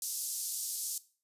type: band-pass noise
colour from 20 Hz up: white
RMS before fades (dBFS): -37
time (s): 0.02-0.98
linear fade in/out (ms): 2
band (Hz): 5100 to 13000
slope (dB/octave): 24
effects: noise-tail reverb RT60 0.4 s tail -18 dB re dry + resampled to 32000 Hz